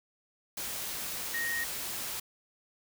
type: tone in noise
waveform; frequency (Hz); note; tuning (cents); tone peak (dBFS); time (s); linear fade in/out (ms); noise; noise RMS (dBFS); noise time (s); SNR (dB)
sine; 1867; A#6; +2; -31; 1.34-1.64; 5; white; -37; 0.57-2.2; +3
effects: none